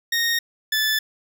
20% pulse tone pair in turn, 1858 / 1742.6 Hz, A#6 / A6, -6 / -17 cents, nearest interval minor second, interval 111 cents, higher first, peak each -14 dBFS, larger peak neither, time 0.12-0.39 / 0.72-0.99 s, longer neither, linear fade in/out 5 ms, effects none

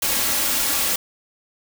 white noise with comb filter, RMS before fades -21 dBFS, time 0.02-0.96 s, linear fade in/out 5 ms, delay 3.6 ms, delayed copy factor +0.5, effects none

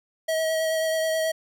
square tone with vibrato, 640 Hz, D#5, 49 cents sharp, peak -23 dBFS, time 0.28-1.32 s, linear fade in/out 10 ms, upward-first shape sine, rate 9.3 Hz, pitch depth 15 cents each way, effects none

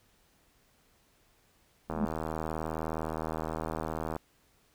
sine tone with exponential growth, 212.2 Hz, G#3, 38 cents sharp, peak -22 dBFS, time 1.88-2.05 s, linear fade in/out 5 ms, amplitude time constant 35 ms
click train, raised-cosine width 1 ms, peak -20 dBFS, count 181, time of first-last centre 1.9-4.164 s, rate 79.5 Hz
effects pink hiss -67 dBFS RMS until 4.74 s

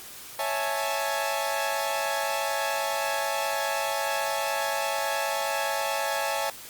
sawtooth chord, A major seventh, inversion first, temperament equal, 554.4 / 659.3 / 830.6 / 880 Hz, C#5 / E5 / G#5 / A5, 0 / 0 / 0 / 0 cents, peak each -28 dBFS, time 0.39-6.5 s, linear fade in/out 2 ms, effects white hiss -43 dBFS RMS until 6.69 s + Opus 48 kbps

